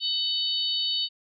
sine tone cluster, 3003 / 3729 / 4465 Hz, F#7 / A#7 / C#8, +25 / 0 / +12 cents, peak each -28 / -29 / -29 dBFS, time 0-1.09 s, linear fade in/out 50 ms, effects none

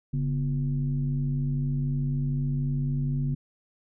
sine tone with frequency modulation, 140.7 Hz, C#3, 26 cents sharp, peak -24 dBFS, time 0.13-3.35 s, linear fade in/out 10 ms, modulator 104 Hz, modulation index 0.68, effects none

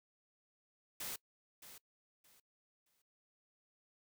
white noise with echo, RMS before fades -43 dBFS, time 1-1.16 s, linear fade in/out 5 ms, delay 620 ms, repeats 3, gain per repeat -12 dB, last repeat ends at 3.02 s, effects noise-tail reverb RT60 0.1 s tail -22 dB re dry

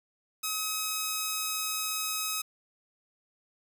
5% pulse tone, 1273 Hz, D#6, 39 cents sharp, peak -18 dBFS, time 0.43-2.42 s, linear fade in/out 10 ms, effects 10-bit

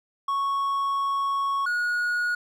triangle tone pair in turn, 1107 / 1448.8 Hz, C#6 / F#6, -3 / -37 cents, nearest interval perfect fourth, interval 466 cents, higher second, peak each -21 dBFS, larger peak neither, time 0.28-1.66 / 1.66-2.35 s, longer first, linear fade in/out 5 ms, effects none

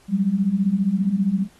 sine beating tone pair, 185 / 200 Hz, F#3 / G3, 0 / +35 cents, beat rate 15 Hz, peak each -22 / -19 dBFS, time 0.08-1.48 s, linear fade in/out 50 ms, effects pink hiss -55 dBFS RMS until 1.59 s + AAC 32 kbps

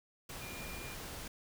sine tone in noise, 2407 Hz, D7, 42 cents sharp, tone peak -49 dBFS, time 0.41-0.95 s, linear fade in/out 5 ms, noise pink, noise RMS -45 dBFS, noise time 0.29-1.28 s, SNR -7 dB, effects none

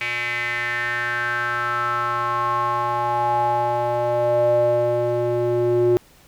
square tone with band-pass filter sweep, 120 Hz, B2, 49 cents flat, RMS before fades -21 dBFS, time 0.01-5.97 s, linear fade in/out 0 ms, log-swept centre 2300 to 390 Hz, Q 5.7, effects pink hiss -52 dBFS RMS until 6.27 s

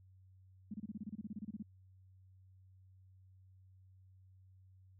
sine tone bursts, 209.9 Hz, G#3, 19 cents sharp, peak -40 dBFS, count 16, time 0.71-1.626 s, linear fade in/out 5 ms, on 31 ms, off 28 ms, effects added 94 Hz sine -60 dBFS peak until 4.99 s

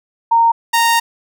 sine / sawtooth tone pair in turn, 923 / 927.1 Hz, A#5 / A#5, -17 / -10 cents, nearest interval unison, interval 7 cents, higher second, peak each -8 / -7 dBFS, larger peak second, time 0.31-0.52 / 0.73-1 s, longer second, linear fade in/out 10 ms, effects none

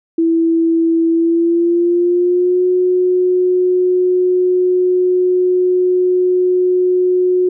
sine tone with pitch glide, 330 to 364 Hz, E4 to F#4, +2 to -28 cents, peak -10 dBFS, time 0.18-7.49 s, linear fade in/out 5 ms, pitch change +170 cents, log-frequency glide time 1.09-2.65 s, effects none

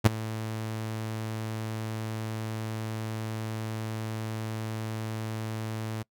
sawtooth tone with ADSR envelope, 110 Hz, A2, in tune, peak -9 dBFS, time 0.04-6.03 s, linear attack 23 ms, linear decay 14 ms, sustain -19 dB, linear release 11 ms, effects noise-tail reverb RT60 0.1 s tail -24 dB re dry

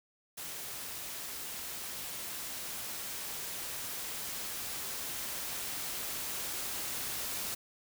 white noise with level ramp, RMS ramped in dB -42 to -37 dBFS, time 0.37-7.55 s, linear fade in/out 10 ms, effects none

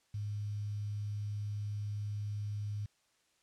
sine tone with quantisation, 103.83 Hz, G#2, in tune, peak -35 dBFS, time 0.14-2.86 s, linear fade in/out 5 ms, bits 10, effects white hiss -73 dBFS RMS until 3.42 s + low-pass 8000 Hz 12 dB/octave

